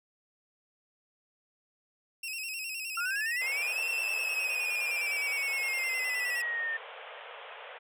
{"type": "tone with vibrato", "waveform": "sawtooth", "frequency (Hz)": 2635, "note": "E7", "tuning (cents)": -1, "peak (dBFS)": -32, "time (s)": [2.23, 6.42], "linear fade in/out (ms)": 5, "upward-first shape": "square", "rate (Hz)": 9.7, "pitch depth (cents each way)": 62}
{"type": "linear two-way sweep", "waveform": "sine", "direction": "up then down", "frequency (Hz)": [1345, 2718, 1802], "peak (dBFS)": -30, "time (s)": [2.97, 6.77], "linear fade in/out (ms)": 5, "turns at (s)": 3.85}
{"type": "band-pass noise", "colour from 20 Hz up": "pink", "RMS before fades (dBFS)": -46, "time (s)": [3.4, 7.79], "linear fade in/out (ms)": 20, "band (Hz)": [450, 3400], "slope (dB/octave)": 96}
{"effects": []}